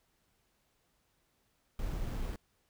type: noise with sample-and-hold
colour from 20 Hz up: brown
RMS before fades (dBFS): -36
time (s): 1.79-2.36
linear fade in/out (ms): 2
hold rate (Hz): 6300
effects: pink hiss -75 dBFS RMS until 2.69 s